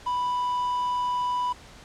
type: tone with quantisation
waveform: triangle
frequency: 987.8 Hz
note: B5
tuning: in tune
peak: -22 dBFS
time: 0.06-1.53 s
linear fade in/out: 10 ms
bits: 8
effects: pink hiss -48 dBFS RMS until 1.84 s + low-pass 7000 Hz 12 dB/octave